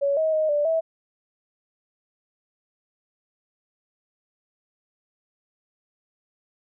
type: tone with pitch steps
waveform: sine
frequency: 562 / 634 / 624 / 587 / 650 Hz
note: C#5 / D#5 / D#5 / D5 / E5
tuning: +24 / +32 / +5 / -1 / -24 cents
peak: -19 dBFS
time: 0.01-0.81 s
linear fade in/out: 20 ms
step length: 160 ms
effects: none